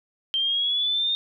sine linear sweep, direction up, 3136 to 3664 Hz, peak -21 dBFS, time 0.34-1.15 s, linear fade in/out 0 ms, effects none

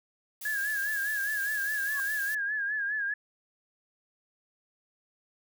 blue noise, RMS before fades -40 dBFS, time 0.41-2.35 s, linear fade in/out 5 ms
sine tone with vibrato, 1667 Hz, G#6, 6 cents sharp, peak -28 dBFS, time 0.45-3.14 s, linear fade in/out 5 ms, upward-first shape sine, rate 4.9 Hz, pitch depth 76 cents each way
sine tone with exponential growth, 1108.7 Hz, C#6, in tune, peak -37 dBFS, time 1.84-2 s, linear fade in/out 1 ms, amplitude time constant 34 ms
effects none

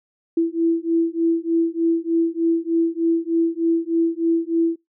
sine beating tone pair, 330.3 / 333.6 Hz, E4 / E4, +4 / +21 cents, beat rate 3.3 Hz, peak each -20 dBFS, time 0.37-4.76 s, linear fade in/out 5 ms, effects noise-tail reverb RT60 0.2 s tail -26 dB re dry

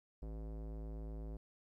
square tone with low-pass filter, 54.1 Hz, A1, 29 cents flat, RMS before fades -45 dBFS, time 0.22-1.37 s, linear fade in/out 5 ms, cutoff 540 Hz, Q 1.2, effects 13-bit

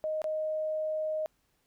sine tone with dropouts, 622.3 Hz, D#5, in tune, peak -29 dBFS, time 0.04-1.26 s, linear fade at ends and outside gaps 0 ms, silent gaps 0.218-0.242 s, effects pink hiss -73 dBFS RMS until 1.66 s

